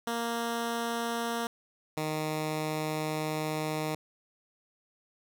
10% pulse tone pair in turn, 233.1 / 154.99 Hz, A#3 / D#3, 0 / -6 cents, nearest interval perfect fifth, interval 706 cents, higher first, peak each -22 dBFS, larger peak neither, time 0.07-1.47 / 1.97-3.95 s, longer second, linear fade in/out 2 ms, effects none

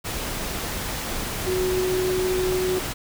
sine tone in noise, 369.5 Hz, F#4, 2 cents flat, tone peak -21 dBFS, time 1.46-2.8 s, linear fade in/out 20 ms, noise pink, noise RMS -29 dBFS, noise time 0.04-2.94 s, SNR +5 dB, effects none

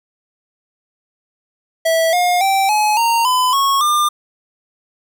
square tone with pitch steps, 654 / 713.2 / 777.7 / 848.1 / 924.9 / 1008.6 / 1099.9 / 1199.4 Hz, E5 / F5 / G5 / G#5 / A#5 / B5 / C#6 / D6, -14 / +36 / -14 / +36 / -14 / +36 / -14 / +36 cents, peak -13 dBFS, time 1.85-4.09 s, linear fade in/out 10 ms, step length 280 ms, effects none

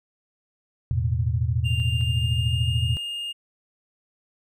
sine chord, E suspended fourth, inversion none, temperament equal, 82.41 / 110 / 123.47 Hz, E2 / A2 / B2, 0 / 0 / 0 cents, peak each -25 dBFS, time 0.91-2.97 s, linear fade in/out 0 ms
triangle tone with pitch glide, 2794 to 2830 Hz, F7 to F7, 0 to +22 cents, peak -27 dBFS, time 1.64-3.33 s, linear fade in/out 20 ms, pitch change +22 cents, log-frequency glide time 1.81-2.78 s
clicks, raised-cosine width 0.3 ms, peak -31 dBFS, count 2, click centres 1.8 / 2.011 s
effects none

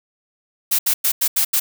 blue noise bursts at uneven times, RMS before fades -17 dBFS, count 6, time 0.71-0.79 / 0.86-0.94 / 1.04-1.12 / 1.21-1.28 / 1.36-1.45 / 1.53-1.6 s, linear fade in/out 10 ms, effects none

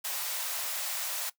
white high-pass noise, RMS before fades -34 dBFS, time 0.04-1.3 s, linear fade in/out 10 ms, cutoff 540 Hz, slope 48 dB/octave, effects noise-tail reverb RT60 0.1 s tail -18 dB re dry

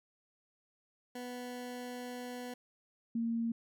20% pulse / sine tone pair in turn, 246.9 / 230.5 Hz, B3 / A#3, 0 / -19 cents, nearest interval minor second, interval 119 cents, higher first, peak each -36 / -31 dBFS, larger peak second, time 1.15-2.54 / 3.15-3.52 s, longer first, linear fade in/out 5 ms, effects none

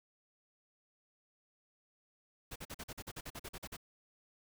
pink noise bursts, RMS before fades -45 dBFS, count 14, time 2.51-3.768 s, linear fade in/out 10 ms, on 49 ms, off 44 ms, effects none

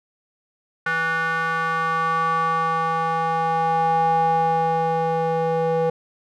square tone with band-pass filter sweep, 163.7 Hz, E3, 12 cents flat, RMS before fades -21 dBFS, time 0.86-5.9 s, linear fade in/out 5 ms, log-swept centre 1500 to 590 Hz, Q 4.8, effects none

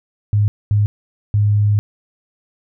sine tone bursts at uneven times, 103.83 Hz, G#2, in tune, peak -11 dBFS, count 3, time 0.33-0.48 / 0.71-0.86 / 1.34-1.79 s, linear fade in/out 0 ms, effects none

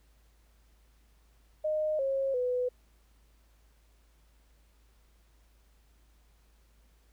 sine tone with pitch steps, 616 / 541 / 497.7 Hz, D#5 / C#5 / B4, -17 / -42 / +13 cents, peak -27 dBFS, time 1.64-2.69 s, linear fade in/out 10 ms, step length 350 ms, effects added 54 Hz sine -61 dBFS peak until 7.12 s + pink hiss -70 dBFS RMS until 7.12 s

